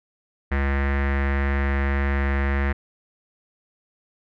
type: tone with low-pass filter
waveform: square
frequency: 69.3 Hz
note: C#2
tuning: in tune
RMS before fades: -22 dBFS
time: 0.51-2.73 s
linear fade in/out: 10 ms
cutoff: 1900 Hz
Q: 4.5
effects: none